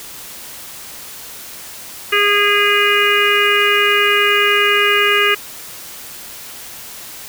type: harmonic tone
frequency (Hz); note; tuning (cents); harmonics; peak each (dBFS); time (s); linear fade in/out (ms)
410; G#4; -22; 1 / 3 / 4 / 5 / 6 / 7; -18 / -18 / -18 / -18 / -18 / -18; 2.12-5.35; 10
effects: white hiss -33 dBFS RMS until 7.28 s